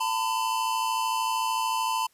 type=tone pair together; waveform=square; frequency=894.7 / 1008 Hz; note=A5 / B5; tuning=+29 / +35 cents; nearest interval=major second; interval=206 cents; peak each=-29 / -28 dBFS; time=0-2.07 s; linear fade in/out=10 ms; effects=white hiss -64 dBFS RMS until 2.13 s + resampled to 32000 Hz